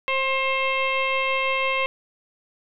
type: tone with frequency modulation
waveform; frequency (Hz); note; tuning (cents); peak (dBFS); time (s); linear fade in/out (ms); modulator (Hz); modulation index
sine; 1596; G6; +31; -20; 0.08-1.86; 0; 533; 2.5
effects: none